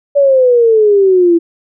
sine exponential sweep, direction down, 576 to 332.5 Hz, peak -5 dBFS, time 0.15-1.39 s, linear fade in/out 20 ms, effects none

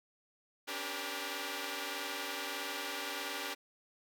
5% pulse tone cluster, 267.1 / 288.7 / 394.5 / 477.7 Hz, C4 / D4 / G4 / A#4, +36 / -30 / +11 / +42 cents, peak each -37 / -31 / -31 / -31 dBFS, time 0.67-3.55 s, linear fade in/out 20 ms, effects none

